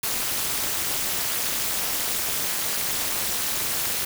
white noise with amplitude modulation, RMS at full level -22 dBFS, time 0.03-4.05 s, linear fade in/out 5 ms, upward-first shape sine, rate 246 Hz, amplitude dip 95%, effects none

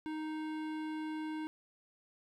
sine tone with hard clipping, 311.1 Hz, D#4, in tune, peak -39 dBFS, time 0.06-1.47 s, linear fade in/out 0 ms, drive 16 dB, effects none

